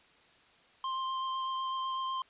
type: tone with vibrato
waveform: square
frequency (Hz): 1051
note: C6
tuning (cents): +7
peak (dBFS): -33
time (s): 0.84-2.22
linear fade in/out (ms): 2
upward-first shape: sine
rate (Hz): 8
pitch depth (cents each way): 10
effects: white hiss -62 dBFS RMS until 2.29 s + resampled to 8000 Hz